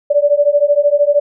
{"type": "beating tone pair", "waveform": "sine", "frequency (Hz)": [574, 587], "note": ["D5", "D5"], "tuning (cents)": [-40, -1], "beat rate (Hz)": 13, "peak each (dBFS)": -12, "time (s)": [0.1, 1.2], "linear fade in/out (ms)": 10, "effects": []}